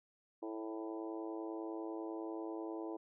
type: harmonic tone with a mistuned harmonic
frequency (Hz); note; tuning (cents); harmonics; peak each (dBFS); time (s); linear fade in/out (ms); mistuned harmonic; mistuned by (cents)
110.1; A2; +2; 3 / 4 / 5 / 6 / 7 / 8 / 9; -42 / -47 / -51 / -52 / -53 / -55 / -55; 0.42-2.97; 10; 6; -22
effects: none